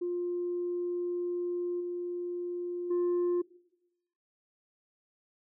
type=tone with level steps; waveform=sine; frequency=352.2 Hz; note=F4; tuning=15 cents sharp; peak=-29 / -32 / -23 dBFS; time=0.01-3.42 s; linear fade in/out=10 ms; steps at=1.8 / 2.9 s; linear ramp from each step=10 ms; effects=noise-tail reverb RT60 0.9 s tail -22 dB re dry + tanh soft clip ceiling -25 dBFS